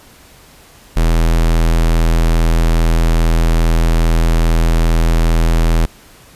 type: tone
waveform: square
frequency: 41.2 Hz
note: E1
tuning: in tune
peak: -10 dBFS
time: 0.96-5.86 s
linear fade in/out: 10 ms
effects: pink hiss -43 dBFS RMS until 6.35 s + resampled to 32000 Hz